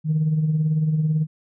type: tone with tremolo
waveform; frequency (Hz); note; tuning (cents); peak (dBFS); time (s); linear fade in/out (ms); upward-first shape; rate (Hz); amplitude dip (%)
sine; 155.56; D#3; 0; -14; 0.04-1.27; 50; triangle; 18; 55
effects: tanh soft clip ceiling -13 dBFS